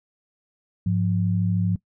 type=tone pair together; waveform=sine; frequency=103.15 / 176.4 Hz; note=G#2 / F3; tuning=-11 / +18 cents; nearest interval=major sixth; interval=929 cents; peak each=-22 dBFS; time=0.86-1.76 s; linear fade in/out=5 ms; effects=noise-tail reverb RT60 0.1 s tail -21 dB re dry